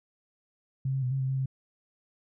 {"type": "tone with pitch steps", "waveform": "sine", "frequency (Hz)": [133.4, 134.3, 125.8, 135, 131.6, 133.6, 132.7], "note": ["C3", "C3", "B2", "C#3", "C3", "C3", "C3"], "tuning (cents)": [34, 46, 32, -45, 10, 36, 25], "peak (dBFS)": -26, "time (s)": [0.85, 1.459], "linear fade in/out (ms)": 5, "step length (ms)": 87, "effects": []}